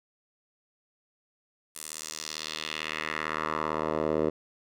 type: tone with band-pass filter sweep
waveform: 10% pulse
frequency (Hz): 77.78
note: D#2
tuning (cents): 0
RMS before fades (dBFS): -32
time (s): 1.75-4.3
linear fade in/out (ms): 10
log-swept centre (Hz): 10000 to 460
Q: 1.7
effects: none